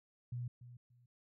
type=tone with echo; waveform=sine; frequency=121.9 Hz; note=B2; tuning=22 cents flat; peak=-38 dBFS; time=0.32-0.48 s; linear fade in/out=5 ms; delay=290 ms; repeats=2; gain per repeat=-13 dB; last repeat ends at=1.06 s; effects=none